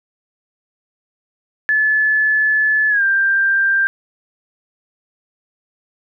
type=tone with pitch glide; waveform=sine; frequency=1727 to 1583.7 Hz; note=A6 to G6; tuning=-33 to +17 cents; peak=-12 dBFS; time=1.69-3.87 s; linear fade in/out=0 ms; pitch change=-150 cents; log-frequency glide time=2.89-3.03 s; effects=none